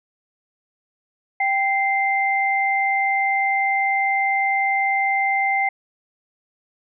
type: tone pair together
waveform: sine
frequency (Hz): 784 / 2085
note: G5 / C7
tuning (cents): 0 / -7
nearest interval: octave + perfect fourth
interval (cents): 1693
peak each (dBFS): -20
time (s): 1.4-5.69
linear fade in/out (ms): 5
effects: none